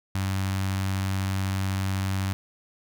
sawtooth tone with notch filter, 96 Hz, G2, 36 cents flat, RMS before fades -27 dBFS, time 0.15-2.33 s, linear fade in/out 0 ms, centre 450 Hz, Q 0.73, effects none

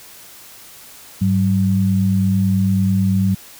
sine tone pair together, 100.94 / 190 Hz, G#2 / F#3, -49 / +46 cents, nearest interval major seventh, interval 1095 cents, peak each -17 / -15 dBFS, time 1.21-3.35 s, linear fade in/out 10 ms, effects white hiss -41 dBFS RMS until 3.59 s

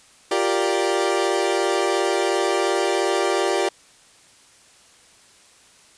30% pulse chord, G minor seventh, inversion third, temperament equal, 349.2 / 392 / 466.2 / 587.3 Hz, F4 / G4 / Bb4 / D5, 0 / 0 / 0 / 0 cents, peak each -22 / -20 / -24 / -23 dBFS, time 0.31-3.69 s, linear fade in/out 5 ms, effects white hiss -52 dBFS RMS until 5.97 s + resampled to 22050 Hz

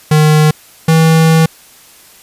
square tone pair in turn, 153.3 / 161.37 Hz, D#3 / E3, -25 / -37 cents, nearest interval minor second, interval 88 cents, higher second, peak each -6 dBFS, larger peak neither, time 0.11-0.51 / 0.88-1.46 s, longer second, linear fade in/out 5 ms, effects white hiss -41 dBFS RMS until 2.22 s + resampled to 32000 Hz

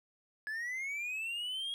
triangle linear sweep, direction up, 1690 to 3303 Hz, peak -34 dBFS, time 0.47-1.74 s, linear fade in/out 0 ms, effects none

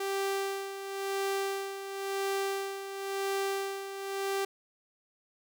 sawtooth tone with tremolo, 392 Hz, G4, in tune, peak -25 dBFS, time 0-4.45 s, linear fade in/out 5 ms, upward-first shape sine, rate 0.96 Hz, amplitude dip 65%, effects none

